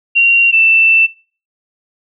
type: tone pair in turn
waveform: sine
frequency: 2756 / 2667 Hz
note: F7 / E7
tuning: -24 / +20 cents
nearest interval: minor second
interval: 56 cents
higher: first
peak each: -6 dBFS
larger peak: neither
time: 0.15-0.52 / 0.52-1.07 s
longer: second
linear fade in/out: 20 ms
effects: noise-tail reverb RT60 0.4 s tail -24 dB re dry